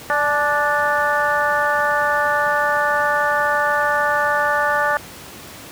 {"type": "harmonic tone with a mistuned harmonic", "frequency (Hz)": 293.7, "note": "D4", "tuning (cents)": 0, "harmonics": [2, 3, 4, 5, 6], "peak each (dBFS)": [-22, -22, -22, -22, -22], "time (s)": [0.1, 4.97], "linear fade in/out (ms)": 0, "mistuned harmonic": 3, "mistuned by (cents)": -30, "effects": ["pink hiss -37 dBFS RMS until 5.71 s", "high-pass 80 Hz 12 dB/octave"]}